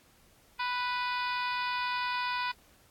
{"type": "harmonic tone with a mistuned harmonic", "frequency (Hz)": 493.9, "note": "B4", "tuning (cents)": 0, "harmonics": [2, 3, 4, 5, 6, 7, 8, 9, 10], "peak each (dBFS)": [-32, -37, -41, -38, -46, -43, -46, -45, -47], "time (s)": [0.59, 2.52], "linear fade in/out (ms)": 10, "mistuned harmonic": 7, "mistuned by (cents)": 21, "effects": ["pink hiss -62 dBFS RMS until 2.9 s", "AAC 64 kbps"]}